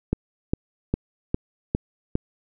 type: click train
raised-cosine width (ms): 3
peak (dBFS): -8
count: 6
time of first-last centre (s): 0.13-2.154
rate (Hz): 2.47
effects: none